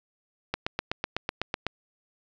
click train, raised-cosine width 0.3 ms, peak -11 dBFS, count 10, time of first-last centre 0.54-1.666 s, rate 7.99 Hz, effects resampled to 16000 Hz + 7-bit

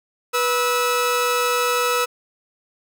sawtooth tone pair together, 489.1 / 1300 Hz, B4 / E6, -17 / -24 cents, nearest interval octave + perfect fourth, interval 1693 cents, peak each -17 dBFS, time 0.33-2.06 s, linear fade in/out 20 ms, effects none

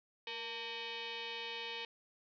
sine tone with frequency modulation, 220 Hz, A3, in tune, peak -40 dBFS, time 0.27-1.85 s, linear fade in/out 2 ms, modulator 688 Hz, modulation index 5.4, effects none

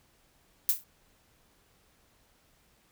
violet noise with exponential decay, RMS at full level -21 dBFS, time 0.69-0.84 s, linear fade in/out 1 ms, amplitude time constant 32 ms, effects pink hiss -66 dBFS RMS until 2.91 s

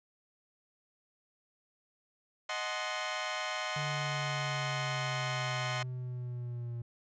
15% pulse chord, D# diminished seventh, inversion none, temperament equal with one note detuned, 622.3 / 740 / 860.4 / 1046.5 Hz, D#5 / F#5 / A5 / C6, 0 / 0 / -39 / 0 cents, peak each -32 / -33 / -38 / -32 dBFS, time 2.49-5.83 s, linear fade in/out 5 ms
triangle linear sweep, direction down, 146.83 to 118 Hz, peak -34 dBFS, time 3.76-6.82 s, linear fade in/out 5 ms
effects resampled to 16000 Hz

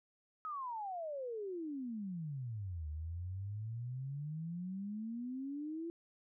sine exponential two-way sweep, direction down then up, 1290 to 74.5 to 341.1 Hz, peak -39 dBFS, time 0.45-5.9 s, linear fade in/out 0 ms, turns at 2.88 s, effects none

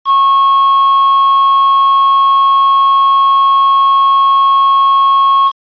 triangle tone with quantisation, 1094 Hz, C#6, 23 cents flat, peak -4 dBFS, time 0.05-5.52 s, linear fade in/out 50 ms, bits 4, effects resampled to 11025 Hz

